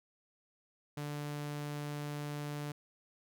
sawtooth tone, 146.83 Hz, D3, in tune, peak -34 dBFS, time 0.97-2.72 s, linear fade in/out 5 ms, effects none

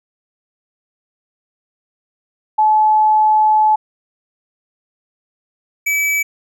sine / square tone pair in turn, 860 / 2296 Hz, A5 / D7, -40 / -40 cents, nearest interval octave + perfect fourth, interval 1700 cents, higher second, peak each -9 / -15 dBFS, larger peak first, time 2.58-3.76 / 5.86-6.23 s, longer first, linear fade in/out 10 ms, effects none

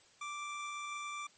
25% pulse tone, 1174.7 Hz, D6, in tune, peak -36 dBFS, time 0.21-1.27 s, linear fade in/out 5 ms, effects white hiss -64 dBFS RMS until 1.37 s + MP3 32 kbps

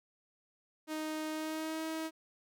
sawtooth tone with pitch glide, 311.1 to 319.5 Hz, D#4 to D#4, 0 to +46 cents, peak -32 dBFS, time 0.87-2.11 s, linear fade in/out 50 ms, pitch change +46 cents, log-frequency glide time 1.31-1.85 s, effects none

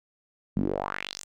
sawtooth tone with band-pass filter sweep, 48.29 Hz, G1, 25 cents flat, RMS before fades -31 dBFS, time 0.56-1.24 s, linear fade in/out 10 ms, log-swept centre 180 to 8200 Hz, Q 3.7, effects none

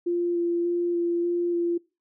sine tone with vibrato, 345.6 Hz, F4, 18 cents flat, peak -22 dBFS, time 0.06-1.78 s, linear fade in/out 10 ms, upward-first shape square, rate 1.7 Hz, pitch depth 10 cents each way, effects noise-tail reverb RT60 0.3 s tail -24 dB re dry

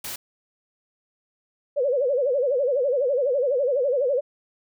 white noise, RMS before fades -33 dBFS, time 0.04-0.16 s, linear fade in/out 5 ms
sine tone with vibrato, 531 Hz, C5, 25 cents sharp, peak -19 dBFS, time 1.76-4.21 s, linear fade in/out 20 ms, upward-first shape sine, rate 12 Hz, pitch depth 170 cents each way
effects none

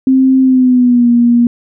sine tone with pitch glide, 262.9 to 238.3 Hz, C4 to A#3, +8 to +38 cents, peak -5 dBFS, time 0.07-1.47 s, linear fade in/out 2 ms, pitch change -170 cents, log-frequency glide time 0.41-1.09 s, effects none

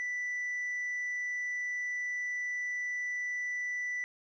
sine tone, 1975.5 Hz, B6, in tune, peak -30 dBFS, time 0-4.04 s, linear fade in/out 0 ms, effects tanh soft clip ceiling -31 dBFS

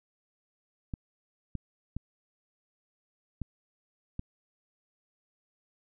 clicks, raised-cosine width 5 ms, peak -22 dBFS, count 5, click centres 0.938 / 1.553 / 1.966 / 3.417 / 4.194 s, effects none

